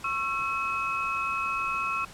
sine tone cluster, 1095 / 1342 / 2554 Hz, C#6 / E6 / D#7, -22 / +31 / +45 cents, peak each -31 dBFS, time 0.04-2.05 s, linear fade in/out 5 ms, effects pink hiss -47 dBFS RMS until 2.13 s + low-pass 10000 Hz 12 dB/octave

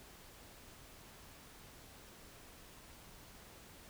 silence, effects pink hiss -57 dBFS RMS until 3.89 s

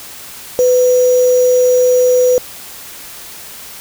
sine tone with sample-and-hold, 500 Hz, B4, 21 cents sharp, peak -7 dBFS, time 0.59-2.38 s, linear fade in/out 0 ms, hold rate 6300 Hz, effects white hiss -32 dBFS RMS until 3.8 s

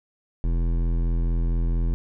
sine tone with hard clipping, 42.19 Hz, E1, 41 cents sharp, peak -22 dBFS, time 0.44-1.94 s, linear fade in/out 0 ms, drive 14 dB, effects none

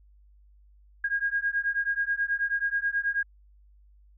sine beating tone pair, 1626 / 1635.3 Hz, G#6 / G#6, -37 / -27 cents, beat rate 9.3 Hz, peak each -28 dBFS, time 1.04-3.23 s, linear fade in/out 5 ms, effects added 50 Hz sine -54 dBFS peak until 4.17 s

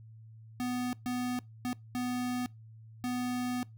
square tone bursts at uneven times, 248.1 Hz, B3, 8 cents sharp, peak -32 dBFS, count 5, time 0.6-0.93 / 1.06-1.39 / 1.65-1.73 / 1.95-2.46 / 3.04-3.63 s, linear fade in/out 0 ms, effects noise-tail reverb RT60 0.2 s tail -22 dB re dry + added 111 Hz sine -49 dBFS peak until 3.77 s

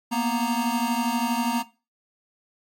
square tone cluster, 233.3 / 245.7 / 929 Hz, A#3 / B3 / A#5, +2 / -9 / -6 cents, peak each -28 dBFS, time 0.11-1.63 s, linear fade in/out 20 ms, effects noise-tail reverb RT60 0.3 s tail -17 dB re dry + AAC 64 kbps

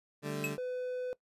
20% pulse chord, D suspended fourth, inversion none, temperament equal, 146.83 / 196 / 220 Hz, D3 / G3 / A3, 0 / 0 / 0 cents, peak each -32 / -37 / -38 dBFS, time 0.22-0.58 s, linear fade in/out 50 ms
square tone with exponential decay, 2575 Hz, E7, 41 cents flat, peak -30 dBFS, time 0.44-0.56 s, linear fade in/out 1 ms, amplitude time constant 25 ms
triangle tone, 502 Hz, B4, 28 cents sharp, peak -32 dBFS, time 0.58-1.13 s, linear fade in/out 0 ms
effects noise-tail reverb RT60 0.1 s tail -20 dB re dry + resampled to 32000 Hz

